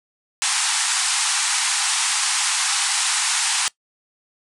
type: band-pass noise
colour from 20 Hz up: white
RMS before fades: -21 dBFS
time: 0.42-3.68 s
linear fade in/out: 0 ms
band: 760 to 9900 Hz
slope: 96 dB/octave
effects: noise-tail reverb RT60 0.1 s tail -21 dB re dry